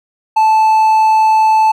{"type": "tone", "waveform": "triangle", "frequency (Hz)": 875, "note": "A5", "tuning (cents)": -10, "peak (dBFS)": -5, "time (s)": [0.36, 1.72], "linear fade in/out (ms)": 10, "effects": []}